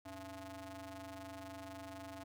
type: ring-modulated tone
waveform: sawtooth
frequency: 195.2 Hz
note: G3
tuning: 7 cents flat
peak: -40 dBFS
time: 0.05-2.24 s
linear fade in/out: 10 ms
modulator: 476 Hz
effects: none